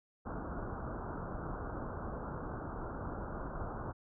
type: low-pass noise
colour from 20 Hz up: pink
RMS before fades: -41 dBFS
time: 0.25-3.93 s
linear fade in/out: 20 ms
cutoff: 1500 Hz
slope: 96 dB/octave
effects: none